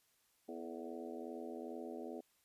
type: harmonic tone with a mistuned harmonic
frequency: 82.41 Hz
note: E2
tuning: in tune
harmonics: 3 / 4 / 5 / 6 / 7 / 8 / 9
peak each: -49 / -49 / -49 / -56 / -53 / -55 / -55 dBFS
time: 0.48-2.21 s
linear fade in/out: 10 ms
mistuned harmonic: 5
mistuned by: +58 cents
effects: white hiss -75 dBFS RMS until 2.44 s + resampled to 32000 Hz

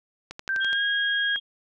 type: click train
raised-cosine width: 0.2 ms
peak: -19 dBFS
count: 6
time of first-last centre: 0.31-0.73 s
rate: 11.9 Hz
type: tone with pitch glide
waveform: sine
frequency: 1568 to 1639.3 Hz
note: G6 to G#6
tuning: 0 to -23 cents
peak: -23 dBFS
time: 0.49-1.36 s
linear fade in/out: 0 ms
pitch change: +77 cents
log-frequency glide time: 0.63-0.83 s
type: tone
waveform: sine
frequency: 3259 Hz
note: G#7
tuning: 33 cents flat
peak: -27 dBFS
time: 0.6-1.4 s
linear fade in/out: 20 ms
effects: none

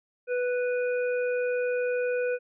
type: harmonic tone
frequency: 493.9 Hz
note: B4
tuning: in tune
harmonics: 1 / 3 / 5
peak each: -25 / -35 / -39 dBFS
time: 0.27-2.39 s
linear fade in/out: 50 ms
effects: none

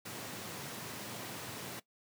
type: high-pass noise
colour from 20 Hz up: pink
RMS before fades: -44 dBFS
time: 0.05-1.8 s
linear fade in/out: 10 ms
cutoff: 100 Hz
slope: 48 dB/octave
effects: noise-tail reverb RT60 0.1 s tail -18 dB re dry

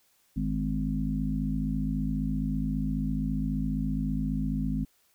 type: harmonic tone with a mistuned harmonic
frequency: 51.91 Hz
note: G#1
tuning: in tune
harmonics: 1 / 3 / 4 / 5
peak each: -32 / -32 / -32 / -32 dBFS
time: 0.36-4.85 s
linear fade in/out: 10 ms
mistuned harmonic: 4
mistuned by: +24 cents
effects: white hiss -67 dBFS RMS until 5.14 s

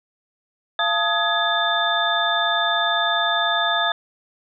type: tone cluster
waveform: sine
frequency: 686 / 879 / 1256 / 1680 / 3569 Hz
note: F5 / A5 / D#6 / G#6 / A7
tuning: -31 / -2 / +16 / +19 / +24 cents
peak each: -24 / -27 / -25 / -23 / -23 dBFS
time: 0.79-3.92 s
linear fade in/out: 2 ms
effects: none

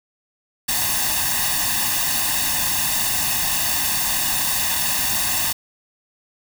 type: noise with comb filter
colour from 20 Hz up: white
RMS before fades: -21 dBFS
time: 0.68-5.53 s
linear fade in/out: 10 ms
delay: 1.1 ms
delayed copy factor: +0.8
effects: none

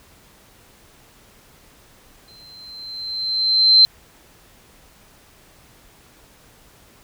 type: tone with exponential growth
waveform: sine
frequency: 4105 Hz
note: C8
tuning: 34 cents flat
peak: -6 dBFS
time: 2.28-3.85 s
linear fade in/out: 0 ms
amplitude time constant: 340 ms
effects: pink hiss -51 dBFS RMS until 7.03 s

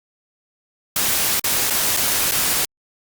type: noise with dropouts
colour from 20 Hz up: white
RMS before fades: -19 dBFS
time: 0.96-2.65 s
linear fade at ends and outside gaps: 2 ms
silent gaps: 1.397-1.441 / 1.7-1.706 / 1.966-1.971 / 2.312-2.319 s
effects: Opus 48 kbps

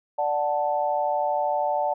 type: chord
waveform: sine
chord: D major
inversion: none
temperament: equal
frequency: 587.3 / 740 / 880 Hz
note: D5 / F#5 / A5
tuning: 0 / 0 / 0 cents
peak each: -26 dBFS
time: 0.18-1.94 s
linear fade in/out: 10 ms
effects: none

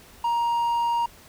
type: tone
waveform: triangle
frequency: 940 Hz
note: A#5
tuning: 14 cents sharp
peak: -19 dBFS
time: 0.24-1.06 s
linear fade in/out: 5 ms
effects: pink hiss -50 dBFS RMS until 1.28 s

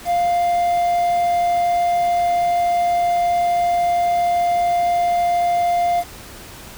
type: tone with quantisation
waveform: triangle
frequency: 698.5 Hz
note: F5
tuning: in tune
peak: -13 dBFS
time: 0.05-6.04 s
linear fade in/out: 50 ms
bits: 6
effects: pink hiss -38 dBFS RMS until 6.77 s

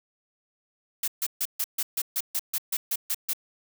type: noise bursts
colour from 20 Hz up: blue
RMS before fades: -27 dBFS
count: 13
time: 1.03-3.334 s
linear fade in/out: 5 ms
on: 48 ms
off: 140 ms
effects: none

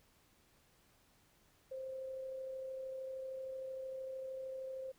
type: tone with amplitude modulation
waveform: sine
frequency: 526 Hz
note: C5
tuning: 9 cents sharp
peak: -40 dBFS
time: 1.71-4.92 s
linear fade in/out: 10 ms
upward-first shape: sine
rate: 33.1 Hz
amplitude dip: 30%
effects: pink hiss -70 dBFS RMS until 4.98 s

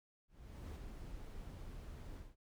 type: noise with ADSR envelope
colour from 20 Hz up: brown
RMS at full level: -45 dBFS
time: 0.28-2.36 s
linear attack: 480 ms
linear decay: 8 ms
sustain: -4 dB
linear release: 190 ms
effects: none

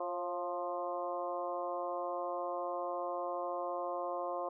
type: harmonic tone with a mistuned harmonic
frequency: 175.4 Hz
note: F3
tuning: 8 cents sharp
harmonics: 2 / 3 / 4 / 5 / 6 / 7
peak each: -44 / -39 / -40 / -47 / -41 / -51 dBFS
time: 0-4.49 s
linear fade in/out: 5 ms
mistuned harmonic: 3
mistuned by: +38 cents
effects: none

